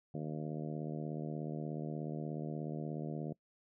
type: harmonic tone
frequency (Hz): 76.7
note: D#2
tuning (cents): -24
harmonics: 2 / 3 / 4 / 5 / 6 / 7 / 8 / 9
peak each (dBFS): -40 / -44 / -46 / -48 / -50 / -51 / -52 / -53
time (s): 0.14-3.33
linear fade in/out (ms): 5
effects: noise-tail reverb RT60 0.1 s tail -23 dB re dry